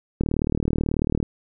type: click train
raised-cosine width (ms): 3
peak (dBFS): -9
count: 40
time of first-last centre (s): 0.21-1.228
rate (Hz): 38.3
effects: none